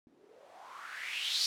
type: noise with low-pass filter sweep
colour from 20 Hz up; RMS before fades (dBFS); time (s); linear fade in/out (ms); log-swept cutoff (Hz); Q
violet; -39; 0.07-1.46; 0; 270 to 4800; 5
effects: none